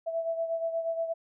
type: beating tone pair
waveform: sine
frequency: 659.3 / 667.7 Hz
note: E5 / E5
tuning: 0 / +22 cents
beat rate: 8.4 Hz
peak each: -29 / -36 dBFS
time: 0.06-1.14 s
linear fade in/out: 20 ms
effects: none